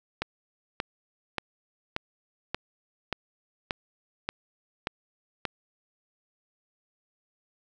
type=click train; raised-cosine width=0.3 ms; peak=-12 dBFS; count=10; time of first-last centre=0.22-5.453 s; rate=1.72 Hz; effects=none